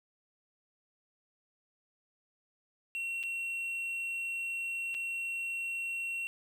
triangle tone with dropouts, 2728 Hz, F7, 41 cents flat, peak -32 dBFS, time 2.95-6.27 s, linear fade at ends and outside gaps 0 ms, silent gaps 3.23-3.236 / 4.943-4.948 s, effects none

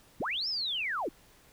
sine linear two-way sweep, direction up then down, 87.9 to 5420 to 240.7 Hz, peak -30 dBFS, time 0.2-1.09 s, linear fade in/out 5 ms, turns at 0.48 s, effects pink hiss -60 dBFS RMS until 1.52 s

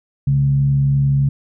sine tone with frequency modulation, 138.59 Hz, C#3, in tune, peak -12 dBFS, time 0.27-1.29 s, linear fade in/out 5 ms, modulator 71.7 Hz, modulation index 0.3, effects none

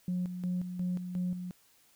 sine tone with tremolo, 180 Hz, F#3, 47 cents flat, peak -28 dBFS, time 0.08-1.51 s, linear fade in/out 2 ms, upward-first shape square, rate 2.8 Hz, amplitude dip 60%, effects tanh soft clip ceiling -26 dBFS + white hiss -65 dBFS RMS until 1.95 s

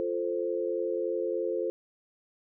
sine chord, F major, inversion none, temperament equal, 349.2 / 440 / 523.3 Hz, F4 / A4 / C5, 0 / 0 / 0 cents, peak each -32 dBFS, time 0-1.7 s, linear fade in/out 0 ms, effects none

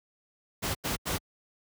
pink noise bursts, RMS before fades -30 dBFS, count 3, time 0.62-1.184 s, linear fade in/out 20 ms, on 130 ms, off 87 ms, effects high-pass 60 Hz 12 dB/octave

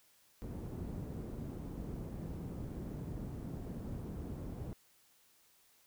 white low-pass noise, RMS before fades -43 dBFS, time 0.42-4.73 s, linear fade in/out 0 ms, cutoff 220 Hz, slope 12 dB/octave, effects white hiss -68 dBFS RMS until 5.86 s

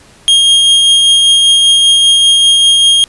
45% pulse tone with tremolo, 3240 Hz, G#7, 43 cents flat, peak -3 dBFS, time 0.28-3.04 s, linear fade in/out 0 ms, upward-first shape triangle, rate 5.1 Hz, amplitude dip 25%, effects pink hiss -42 dBFS RMS until 3.08 s + resampled to 24000 Hz

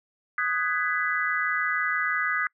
sine chord, G# minor seventh, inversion second, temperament just, 1245.9 / 1495.1 / 1661.2 / 1993.5 Hz, D#6 / F#6 / G#6 / B6, +2 / +18 / 0 / +16 cents, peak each -29 dBFS, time 0.38-2.47 s, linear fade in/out 2 ms, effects noise-tail reverb RT60 0.1 s tail -26 dB re dry

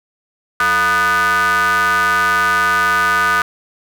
square ring-modulated tone, 130.81 Hz, C3, in tune, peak -10 dBFS, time 0.6-3.42 s, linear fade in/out 2 ms, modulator 1360 Hz, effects 7-bit

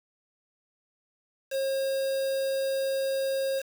triangle tone with quantisation, 539 Hz, C#5, 49 cents flat, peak -24 dBFS, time 1.5-3.63 s, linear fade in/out 50 ms, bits 6, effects none

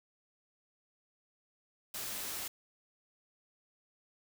white noise, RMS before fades -40 dBFS, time 1.94-2.48 s, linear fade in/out 5 ms, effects none

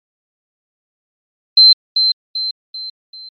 sine tone with echo, 4102 Hz, C8, 35 cents flat, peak -3 dBFS, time 1.57-1.73 s, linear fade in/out 5 ms, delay 390 ms, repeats 4, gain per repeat -7 dB, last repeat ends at 3.29 s, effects MP3 32 kbps

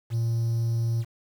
triangle tone, 115.5 Hz, A#2, 16 cents flat, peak -20 dBFS, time 0.1-1.05 s, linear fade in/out 50 ms, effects tanh soft clip ceiling -16 dBFS + 8-bit

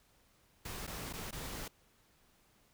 pink noise with dropouts, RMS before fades -43 dBFS, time 0.65-1.68 s, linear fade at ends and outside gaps 5 ms, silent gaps 0.868-0.875 / 1.128-1.135 / 1.31-1.326 s, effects pink hiss -69 dBFS RMS until 2.73 s

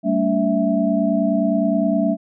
sine tone cluster, 195.6 / 225.1 / 285.5 / 658 Hz, G3 / A3 / D4 / E5, -4 / +40 / -49 / -3 cents, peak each -21 dBFS, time 0.03-2.17 s, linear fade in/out 50 ms, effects none

